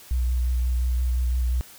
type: tone with vibrato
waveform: sine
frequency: 61.74 Hz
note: B1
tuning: in tune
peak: -20 dBFS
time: 0.11-1.61 s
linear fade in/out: 0 ms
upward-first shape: sine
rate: 5.7 Hz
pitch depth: 24 cents each way
effects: white hiss -47 dBFS RMS until 1.78 s